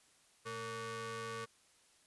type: ring-modulated tone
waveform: sawtooth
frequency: 340 Hz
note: F4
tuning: 46 cents flat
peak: -34 dBFS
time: 0.45-1.46 s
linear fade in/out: 20 ms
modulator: 798 Hz
effects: white hiss -68 dBFS RMS until 2.06 s + resampled to 24000 Hz